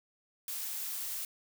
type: noise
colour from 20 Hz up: blue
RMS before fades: -38 dBFS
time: 0.48-1.25 s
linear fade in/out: 2 ms
effects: none